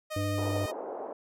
sawtooth tone with vibrato, 618 Hz, D#5, 12 cents flat, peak -30 dBFS, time 0.1-0.72 s, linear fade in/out 20 ms, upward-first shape square, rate 14 Hz, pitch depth 11 cents each way
harmonic tone, 99.6 Hz, G2, 28 cents sharp, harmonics 1 / 3 / 5, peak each -30 / -34 / -42 dBFS, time 0.16-0.66 s, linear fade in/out 5 ms
pink band-pass noise, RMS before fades -38 dBFS, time 0.38-1.13 s, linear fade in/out 2 ms, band 400 to 790 Hz, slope 24 dB/octave
effects none

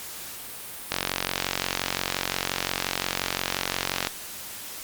click train, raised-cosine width 0.2 ms, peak -6 dBFS, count 145, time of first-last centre 0.92-4.071 s, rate 45.7 Hz, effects white hiss -38 dBFS RMS until 4.83 s + Opus 48 kbps

